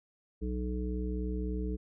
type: harmonic tone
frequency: 61.74 Hz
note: B1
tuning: in tune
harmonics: 1 / 3 / 5 / 7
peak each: -33 / -38 / -40 / -41 dBFS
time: 0.41-1.77 s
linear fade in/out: 20 ms
effects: none